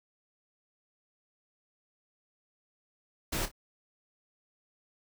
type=noise with echo; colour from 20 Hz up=pink; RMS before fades=-32 dBFS; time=3.32-3.46 s; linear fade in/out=10 ms; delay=28 ms; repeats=2; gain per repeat=-11 dB; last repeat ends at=3.516 s; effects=none